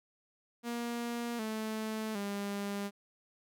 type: tone with pitch steps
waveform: sawtooth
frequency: 236.8 / 218.4 / 201.4 Hz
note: A#3 / A3 / G3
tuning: +27 / -13 / +47 cents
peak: -31 dBFS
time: 0.63-2.91 s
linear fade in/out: 50 ms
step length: 760 ms
effects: none